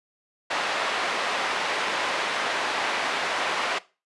pink band-pass noise, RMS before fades -27 dBFS, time 0.5-3.79 s, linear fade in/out 10 ms, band 650 to 3200 Hz, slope 12 dB/octave, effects noise-tail reverb RT60 0.3 s tail -19 dB re dry + resampled to 24000 Hz

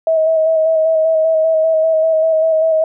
sine tone with vibrato, 640 Hz, D#5, 49 cents sharp, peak -10 dBFS, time 0.07-2.84 s, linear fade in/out 2 ms, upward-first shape square, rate 5.1 Hz, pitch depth 20 cents each way, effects none

